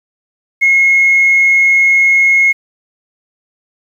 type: tone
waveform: sine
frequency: 2164 Hz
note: C#7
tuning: 42 cents flat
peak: -5 dBFS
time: 0.61-2.53 s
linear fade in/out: 20 ms
effects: tanh soft clip ceiling -2 dBFS + 7-bit